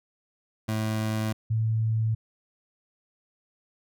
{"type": "tone pair in turn", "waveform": ["25% pulse", "sine"], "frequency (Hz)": [109.2, 111.17], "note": ["A2", "A2"], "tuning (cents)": [-13, 18], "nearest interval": "unison", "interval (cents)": 31, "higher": "second", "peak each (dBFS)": -22, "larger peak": "neither", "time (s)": [[0.68, 1.33], [1.5, 2.15]], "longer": "neither", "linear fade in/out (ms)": 10, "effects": []}